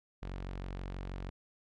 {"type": "tone", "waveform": "sawtooth", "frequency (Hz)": 46.25, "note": "F#1", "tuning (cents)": 0, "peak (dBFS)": -35, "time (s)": [0.22, 1.3], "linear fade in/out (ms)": 10, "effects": ["low-pass 4000 Hz 12 dB/octave"]}